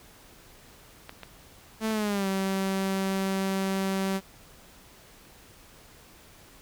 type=clicks; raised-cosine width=0.3 ms; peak=-23 dBFS; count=3; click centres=1.094 / 1.233 / 1.908 s
type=tone with pitch glide; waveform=sawtooth; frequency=220 to 192.63 Hz; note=A3 to G3; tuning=0 to -30 cents; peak=-22 dBFS; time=1.8-4.21 s; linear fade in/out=50 ms; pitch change=-230 cents; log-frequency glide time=1.91-2.27 s
effects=pink hiss -53 dBFS RMS until 6.61 s